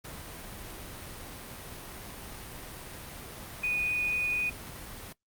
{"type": "tone in noise", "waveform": "sine", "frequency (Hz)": 2474, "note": "D#7", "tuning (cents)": -10, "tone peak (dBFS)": -26, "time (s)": [3.63, 4.5], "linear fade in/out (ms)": 10, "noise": "pink", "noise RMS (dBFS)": -43, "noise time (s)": [0.04, 5.13], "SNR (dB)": 14, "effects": ["noise-tail reverb RT60 0.1 s tail -19 dB re dry", "Opus 48 kbps"]}